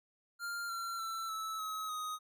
square tone with pitch steps, 1396.9 / 1366.6 / 1336.9 / 1307.9 / 1279.5 / 1251.7 Hz, F6 / F6 / E6 / E6 / D#6 / D#6, 0 / -38 / +24 / -14 / +48 / +10 cents, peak -38 dBFS, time 0.39-2.19 s, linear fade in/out 50 ms, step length 300 ms, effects none

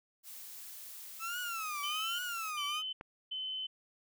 blue noise, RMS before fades -48 dBFS, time 0.23-2.54 s, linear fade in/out 50 ms
30% pulse tone with vibrato, 1300 Hz, E6, 24 cents flat, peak -34 dBFS, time 1.19-2.83 s, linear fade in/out 50 ms, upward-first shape triangle, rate 1.2 Hz, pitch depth 220 cents each way
sine tone bursts, 3049 Hz, G7, 49 cents flat, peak -36 dBFS, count 3, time 1.83-3.67 s, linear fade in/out 10 ms, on 360 ms, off 380 ms
click, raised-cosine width 0.5 ms, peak -30 dBFS, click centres 3.011 s
effects none

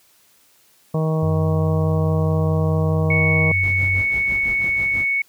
harmonic tone, 158.1 Hz, D#3, 28 cents sharp, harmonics 1 / 2 / 3 / 4 / 5 / 6 / 7, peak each -18 / -32 / -25 / -28 / -36 / -37 / -34 dBFS, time 0.94-3.52 s, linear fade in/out 5 ms
sine tone with pitch glide, 93.9 to 93.31 Hz, F#2 to F#2, +26 to +15 cents, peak -20 dBFS, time 1.22-4.02 s, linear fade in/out 10 ms, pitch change -11 cents, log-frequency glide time 1.45-2.19 s
sine tone, 2217 Hz, C#7, in tune, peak -17 dBFS, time 3.1-5.22 s, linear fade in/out 5 ms
brown noise with tremolo, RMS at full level -28 dBFS, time 3.63-5.05 s, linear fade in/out 5 ms, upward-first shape sine, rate 6.1 Hz, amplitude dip 75%
effects white hiss -56 dBFS RMS until 5.28 s + high-pass 60 Hz 12 dB/octave

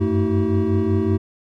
triangle tone cluster, 93.6 / 98.9 / 222.2 / 321.5 / 381.5 Hz, F#2 / G2 / A3 / E4 / G4, +20 / +16 / +17 / -43 / -47 cents, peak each -21 dBFS, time 0-1.18 s, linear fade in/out 20 ms, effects none

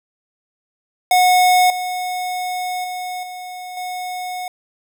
square tone with level steps, 730 Hz, F#5, 24 cents flat, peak -11 / -22 / -25 / -30 / -25 dBFS, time 1.11-4.48 s, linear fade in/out 2 ms, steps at 1.7 / 2.84 / 3.23 / 3.77 s, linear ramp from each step 2 ms, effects none

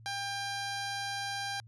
10% pulse tone with notch filter, 797 Hz, G5, 28 cents sharp, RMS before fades -36 dBFS, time 0.06-1.6 s, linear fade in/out 0 ms, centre 2700 Hz, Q 1.8, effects added 112 Hz sine -51 dBFS peak until 1.67 s + resampled to 22050 Hz

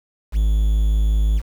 triangle tone with quantisation, 52.8 Hz, G#1, 29 cents sharp, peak -12 dBFS, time 0.32-1.42 s, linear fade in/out 50 ms, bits 7, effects none

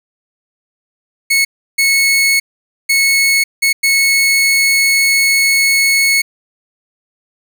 sawtooth tone bursts at uneven times, 2197 Hz, C#7, 16 cents flat, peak -6 dBFS, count 5, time 1.3-1.45 / 1.78-2.4 / 2.89-3.44 / 3.62-3.73 / 3.83-6.22 s, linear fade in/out 10 ms, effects none

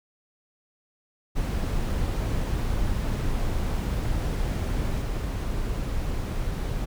brown noise with level steps, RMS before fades -26 / -28 dBFS, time 1.35-6.86 s, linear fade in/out 20 ms, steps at 5.01 s, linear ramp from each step 10 ms, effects none

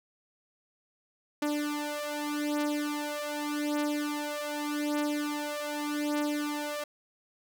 sawtooth beating tone pair, 295.1 / 295.94 Hz, D4 / D4, +8 / +13 cents, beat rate 0.84 Hz, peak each -29 dBFS, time 1.42-6.84 s, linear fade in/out 5 ms, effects none

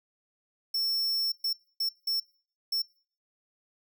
square tone bursts at uneven times, 5400 Hz, E8, 41 cents sharp, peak -27 dBFS, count 5, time 0.74-1.32 / 1.44-1.53 / 1.8-1.89 / 2.07-2.2 / 2.72-2.82 s, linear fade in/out 5 ms, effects noise-tail reverb RT60 0.5 s tail -25 dB re dry

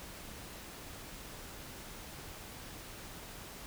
silence, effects pink hiss -48 dBFS RMS until 3.66 s

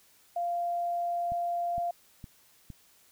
sine tone, 694 Hz, F5, 11 cents flat, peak -28 dBFS, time 0.36-1.91 s, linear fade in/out 5 ms
click train, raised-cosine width 5 ms, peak -30 dBFS, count 4, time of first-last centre 1.32-2.702 s, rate 2.17 Hz
effects white hiss -62 dBFS RMS until 3.11 s

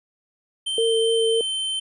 square tone with pitch glide, 3116 to 3093 Hz, G7 to G7, -11 to -24 cents, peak -24 dBFS, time 0.66-1.8 s, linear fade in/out 10 ms, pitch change -13 cents, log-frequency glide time 0.79-1.42 s
sine tone with vibrato, 453.7 Hz, A#4, 47 cents flat, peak -18 dBFS, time 0.78-1.41 s, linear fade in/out 2 ms, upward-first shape triangle, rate 3.6 Hz, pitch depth 17 cents each way
effects resampled to 24000 Hz

